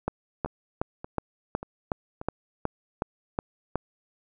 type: two click trains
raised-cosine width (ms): 1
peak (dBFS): -12 / -22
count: 11 / 4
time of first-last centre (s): 0.08-3.756 / 0.46-2.214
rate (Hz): 2.72 / 1.71
effects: none